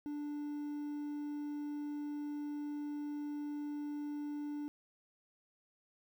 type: tone with quantisation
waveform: triangle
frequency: 293.7 Hz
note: D4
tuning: in tune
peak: -36 dBFS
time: 0.06-4.68 s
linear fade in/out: 0 ms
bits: 11
effects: none